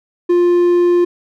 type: tone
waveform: triangle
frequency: 350.9 Hz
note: F4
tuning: 8 cents sharp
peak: -7 dBFS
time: 0.29-1.05 s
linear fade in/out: 10 ms
effects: none